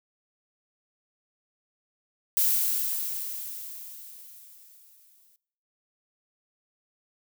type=noise with exponential decay; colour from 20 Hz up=violet; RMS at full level=-22 dBFS; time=2.37-5.36 s; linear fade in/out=0 ms; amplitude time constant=650 ms; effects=noise-tail reverb RT60 0.7 s tail -22 dB re dry